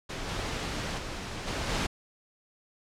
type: noise with level steps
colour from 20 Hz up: pink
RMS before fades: -36 / -33 / -37 / -32 / -29 dBFS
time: 0.09-1.87 s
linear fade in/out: 10 ms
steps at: 0.27 / 0.97 / 1.46 / 1.68 s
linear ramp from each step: 20 ms
effects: low-pass 6000 Hz 12 dB/octave